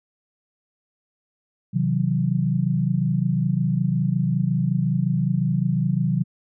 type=chord; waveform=sine; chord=C diminished; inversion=none; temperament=equal with one note detuned; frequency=130.81 / 159.57 / 185 Hz; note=C3 / Eb3 / Gb3; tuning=0 / +44 / 0 cents; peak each=-23 dBFS; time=1.73-6.24 s; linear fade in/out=20 ms; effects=none